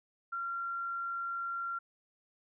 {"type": "tone", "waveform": "sine", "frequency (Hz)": 1376, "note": "F6", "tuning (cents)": -26, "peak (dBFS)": -34, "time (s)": [0.32, 1.79], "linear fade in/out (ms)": 10, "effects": []}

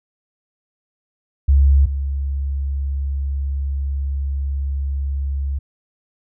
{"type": "tone pair in turn", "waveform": "sine", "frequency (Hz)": [69.1, 69.1], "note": ["C#2", "C#2"], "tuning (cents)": [-5, -5], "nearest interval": "unison", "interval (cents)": 0, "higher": "neither", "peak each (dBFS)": [-9, -19], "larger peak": "first", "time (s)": [[1.48, 1.86], [1.86, 5.59]], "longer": "second", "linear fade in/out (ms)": 10, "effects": []}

